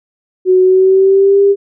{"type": "tone with pitch glide", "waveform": "sine", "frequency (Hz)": [370.3, 399.2], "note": ["F#4", "G4"], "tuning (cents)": [1, 32], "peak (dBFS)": -5, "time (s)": [0.45, 1.56], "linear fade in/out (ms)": 50, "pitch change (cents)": 131, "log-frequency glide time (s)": [0.62, 1.41], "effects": []}